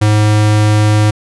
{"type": "tone", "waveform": "square", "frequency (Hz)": 106.1, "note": "G#2", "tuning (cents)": 38, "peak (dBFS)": -8, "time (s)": [0.01, 1.11], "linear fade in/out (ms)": 10, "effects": ["resampled to 24000 Hz"]}